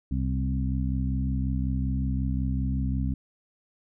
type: harmonic tone with a mistuned harmonic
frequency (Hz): 65.41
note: C2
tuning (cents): 0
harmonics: 1 / 2 / 3 / 4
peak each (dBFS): -27 / -30 / -32 / -33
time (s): 0.11-3.14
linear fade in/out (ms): 5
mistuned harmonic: 1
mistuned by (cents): +35
effects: none